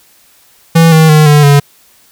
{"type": "tone with pitch steps", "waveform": "square", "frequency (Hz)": [164.81, 159.01, 153.42, 148.02, 142.81], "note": ["E3", "D#3", "D#3", "D3", "D3"], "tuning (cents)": [0, 38, -24, 14, -48], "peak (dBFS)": -3, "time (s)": [0.75, 1.6], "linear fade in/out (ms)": 10, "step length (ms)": 170, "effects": ["white hiss -46 dBFS RMS until 2.11 s"]}